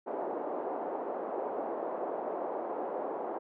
white band-pass noise, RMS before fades -36 dBFS, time 0.06-3.39 s, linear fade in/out 20 ms, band 320 to 790 Hz, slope 24 dB/octave, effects none

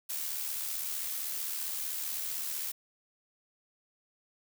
blue noise with amplitude modulation, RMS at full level -34 dBFS, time 0.09-2.72 s, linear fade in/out 10 ms, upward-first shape sine, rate 75.6 Hz, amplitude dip 40%, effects none

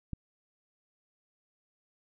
click, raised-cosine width 5 ms, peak -23 dBFS, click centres 0.133 s, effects none

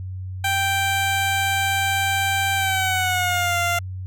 15% pulse tone with pitch glide, 784 to 694.4 Hz, G5 to F5, 0 to -10 cents, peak -13 dBFS, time 0.44-3.79 s, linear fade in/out 5 ms, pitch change -210 cents, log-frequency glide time 2.56-3.57 s, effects added 93 Hz sine -28 dBFS peak until 4.06 s

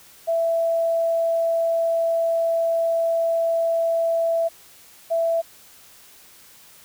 sine tone pair in turn, 664 / 664 Hz, E5 / E5, +12 / +12 cents, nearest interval unison, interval 0 cents, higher neither, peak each -18 dBFS, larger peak neither, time 0.27-4.49 / 5.1-5.42 s, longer first, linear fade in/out 20 ms, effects white hiss -49 dBFS RMS until 6.84 s

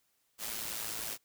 white noise with amplitude modulation, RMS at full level -36 dBFS, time 0.38-1.18 s, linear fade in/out 50 ms, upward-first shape sine, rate 110 Hz, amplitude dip 60%, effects white hiss -75 dBFS RMS until 1.24 s

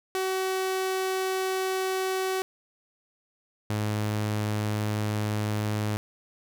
sawtooth tone pair in turn, 377.6 / 105.96 Hz, F#4 / G#2, +35 / +35 cents, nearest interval octave + minor seventh, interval 2200 cents, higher first, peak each -22 dBFS, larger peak neither, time 0.15-2.42 / 3.7-5.97 s, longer neither, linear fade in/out 0 ms, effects none

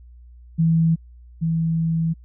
sine tone pair in turn, 163.5 / 163.5 Hz, E3 / E3, -14 / -14 cents, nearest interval unison, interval 0 cents, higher neither, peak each -14 / -18 dBFS, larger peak first, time 0.58-0.96 / 1.41-2.14 s, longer second, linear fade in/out 20 ms, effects added 60 Hz sine -42 dBFS peak until 2.24 s

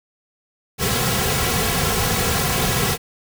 pink noise with comb filter, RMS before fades -20 dBFS, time 0.78-2.98 s, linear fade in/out 50 ms, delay 3.3 ms, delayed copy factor -0.85, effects none

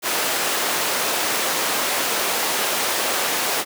pink high-pass noise, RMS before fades -22 dBFS, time 0.02-3.65 s, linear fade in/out 50 ms, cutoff 460 Hz, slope 12 dB/octave, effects none

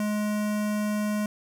square tone with notch filter, 210 Hz, G#3, 19 cents sharp, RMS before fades -27 dBFS, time 0-1.26 s, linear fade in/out 2 ms, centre 3900 Hz, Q 2, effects none

